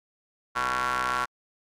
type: ring-modulated tone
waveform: sawtooth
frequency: 127.1 Hz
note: C3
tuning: 50 cents flat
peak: -18 dBFS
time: 0.55-1.26 s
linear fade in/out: 20 ms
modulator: 1240 Hz
effects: low-pass 10000 Hz 12 dB/octave + AAC 64 kbps